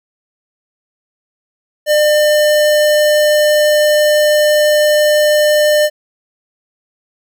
square tone, 601 Hz, D5, 40 cents sharp, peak -9 dBFS, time 1.86-5.9 s, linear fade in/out 50 ms, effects none

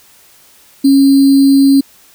sine tone with sample-and-hold, 274.6 Hz, C#4, 16 cents flat, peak -4 dBFS, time 0.84-1.81 s, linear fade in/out 10 ms, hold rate 4410 Hz, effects white hiss -45 dBFS RMS until 2.14 s

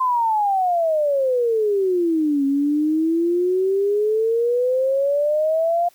sine exponential two-way sweep, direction down then up, 1044 to 273.6 to 703 Hz, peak -16 dBFS, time 0-5.89 s, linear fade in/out 10 ms, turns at 2.45 s, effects white hiss -55 dBFS RMS until 5.94 s

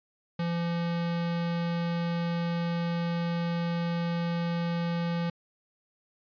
square tone, 170.4 Hz, F3, 42 cents flat, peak -28 dBFS, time 0.39-5.3 s, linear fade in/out 5 ms, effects resampled to 11025 Hz

